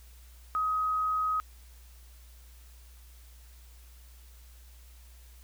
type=tone; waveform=sine; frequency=1262 Hz; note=D#6; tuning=24 cents sharp; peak=-26 dBFS; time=0.55-1.4 s; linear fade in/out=0 ms; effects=added 60 Hz sine -50 dBFS peak until 5.43 s + white hiss -60 dBFS RMS until 5.43 s